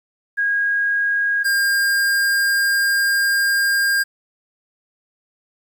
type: tone pair in turn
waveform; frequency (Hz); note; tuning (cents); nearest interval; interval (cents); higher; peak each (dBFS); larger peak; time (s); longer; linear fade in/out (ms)
sine / square; 1638 / 1608; G#6 / G6; -24 / +44; unison; 32; first; -16; neither; 0.37-1.44 / 1.44-4.04; second; 20
effects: 9-bit